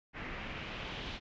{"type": "noise with low-pass filter sweep", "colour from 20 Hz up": "pink", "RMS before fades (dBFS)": -42, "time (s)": [0.13, 1.2], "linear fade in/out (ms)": 50, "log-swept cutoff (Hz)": [2100, 3500], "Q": 2.3, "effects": ["resampled to 16000 Hz"]}